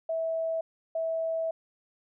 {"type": "tone bursts at uneven times", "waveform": "sine", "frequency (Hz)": 652, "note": "E5", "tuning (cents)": -19, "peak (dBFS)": -27, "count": 2, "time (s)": [[0.09, 0.61], [0.95, 1.51]], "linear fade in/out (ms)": 5, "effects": []}